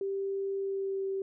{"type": "tone with pitch glide", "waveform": "sine", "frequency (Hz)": [392, 387.5], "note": ["G4", "G4"], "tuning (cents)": [0, -20], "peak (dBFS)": -30, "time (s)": [0.01, 1.22], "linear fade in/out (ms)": 2, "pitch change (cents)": -20, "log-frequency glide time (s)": [0.58, 1.06], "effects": []}